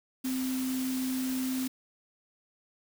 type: tone in noise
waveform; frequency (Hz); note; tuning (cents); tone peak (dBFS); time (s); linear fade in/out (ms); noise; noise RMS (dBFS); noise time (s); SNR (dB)
sine; 259.1; C4; -17; -29; 0.24-1.68; 10; white; -40; 0.24-1.68; +8
effects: none